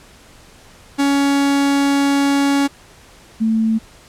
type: tone pair in turn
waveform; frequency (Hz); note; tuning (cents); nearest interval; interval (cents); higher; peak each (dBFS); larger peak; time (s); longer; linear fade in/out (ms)
45% pulse / sine; 280 / 222.2; C#4 / A3; +18 / +17; major third; 401; first; -13; neither; 0.98-2.68 / 3.4-3.79; first; 20
effects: pink hiss -45 dBFS RMS until 4.08 s + low-pass 10000 Hz 12 dB/octave